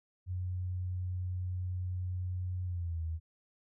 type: tone with pitch glide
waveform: sine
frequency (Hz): 91 to 81.07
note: F#2 to E2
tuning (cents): -28 to -28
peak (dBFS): -33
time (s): 0.26-3.2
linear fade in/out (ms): 50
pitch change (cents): -200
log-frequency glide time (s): 2.65-3.03
effects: none